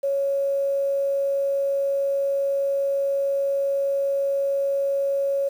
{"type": "tone with quantisation", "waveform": "sine", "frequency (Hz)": 554.4, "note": "C#5", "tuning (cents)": 0, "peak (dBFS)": -20, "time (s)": [0.03, 5.49], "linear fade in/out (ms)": 10, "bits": 8, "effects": []}